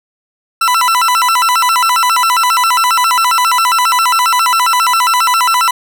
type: tone with vibrato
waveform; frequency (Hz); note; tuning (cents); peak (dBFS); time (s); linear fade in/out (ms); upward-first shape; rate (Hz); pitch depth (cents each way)
40% pulse; 1155; D6; -29; -8; 0.61-5.71; 5; square; 7.4; 260
effects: none